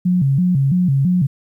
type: tone with vibrato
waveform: sine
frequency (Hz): 157.1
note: D#3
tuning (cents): +17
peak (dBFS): -12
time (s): 0.05-1.27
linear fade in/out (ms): 10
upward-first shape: square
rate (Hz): 3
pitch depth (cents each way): 240
effects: 9-bit